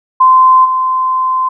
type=tone with level steps; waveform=sine; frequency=1034 Hz; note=C6; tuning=21 cents flat; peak=-3 / -10 dBFS; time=0.2-1.49 s; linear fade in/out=10 ms; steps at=0.64 s; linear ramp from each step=20 ms; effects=none